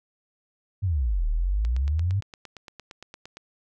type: exponential two-way sweep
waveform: sine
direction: down then up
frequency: 103.83 to 36.63 to 103.83 Hz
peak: -21 dBFS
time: 0.82-2.21 s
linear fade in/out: 20 ms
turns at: 1.27 s
type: click train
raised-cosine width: 0.2 ms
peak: -24 dBFS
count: 16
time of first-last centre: 1.65-3.37 s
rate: 8.72 Hz
effects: none